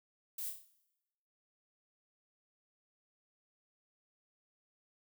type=noise with echo; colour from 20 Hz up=violet; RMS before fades=-41 dBFS; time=0.38-0.5 s; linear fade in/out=5 ms; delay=30 ms; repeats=5; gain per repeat=-5 dB; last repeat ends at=0.65 s; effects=noise-tail reverb RT60 0.9 s tail -17 dB re dry